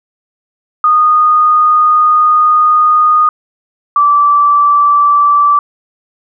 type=tone pair in turn; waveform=sine; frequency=1232 / 1162.9 Hz; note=D#6 / D6; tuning=-17 / -17 cents; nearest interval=minor second; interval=100 cents; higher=first; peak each=-5 dBFS; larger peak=neither; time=0.84-3.29 / 3.96-5.59 s; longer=first; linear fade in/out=2 ms; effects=none